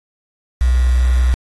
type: tone with quantisation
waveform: sine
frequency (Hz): 62.2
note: B1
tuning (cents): +13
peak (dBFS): -10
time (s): 0.61-1.34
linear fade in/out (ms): 0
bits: 5
effects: AAC 32 kbps